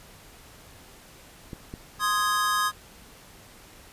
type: clicks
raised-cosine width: 3 ms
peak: -23 dBFS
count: 2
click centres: 1.532 / 1.739 s
type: chord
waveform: square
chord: Ab major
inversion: first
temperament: equal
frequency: 1046.5 / 1244.5 / 1661.2 Hz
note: C6 / Eb6 / Ab6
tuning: 0 / 0 / 0 cents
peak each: -29 / -26 / -29 dBFS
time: 1.99-2.72 s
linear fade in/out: 50 ms
effects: pink hiss -50 dBFS RMS until 3.92 s + resampled to 32000 Hz